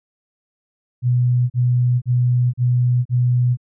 sine tone bursts, 123.47 Hz, B2, in tune, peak -13 dBFS, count 5, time 1.02-3.572 s, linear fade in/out 50 ms, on 480 ms, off 38 ms, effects none

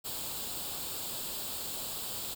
white noise with comb filter, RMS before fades -38 dBFS, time 0.04-2.35 s, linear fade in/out 20 ms, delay 0.25 ms, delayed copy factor +0.65, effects none

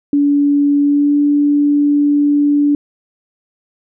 sine tone with pitch glide, 286.7 to 290.2 Hz, D4 to D4, -42 to -21 cents, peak -9 dBFS, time 0.13-2.75 s, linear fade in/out 2 ms, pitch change +21 cents, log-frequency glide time 0.81-1.17 s, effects none

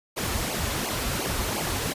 pink noise with flanger, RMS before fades -28 dBFS, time 0.16-1.94 s, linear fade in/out 20 ms, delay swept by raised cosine 0.54 to 6.54 ms, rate 2.8 Hz, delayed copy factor -0.85, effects resampled to 32000 Hz

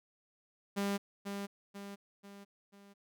sawtooth tone with echo, 200 Hz, G3, 35 cents sharp, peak -28 dBFS, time 0.76-0.98 s, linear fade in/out 20 ms, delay 490 ms, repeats 4, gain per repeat -6 dB, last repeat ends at 2.94 s, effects none

